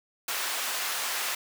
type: high-pass noise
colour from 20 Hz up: pink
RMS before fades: -31 dBFS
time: 0.28-1.35 s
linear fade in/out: 5 ms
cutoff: 1000 Hz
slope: 12 dB/octave
effects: none